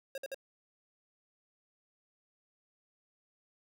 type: tone bursts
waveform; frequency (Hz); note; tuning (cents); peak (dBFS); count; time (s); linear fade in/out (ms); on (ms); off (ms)
square; 541; C#5; -42; -38; 3; 0.15-0.345; 2; 29; 54
effects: none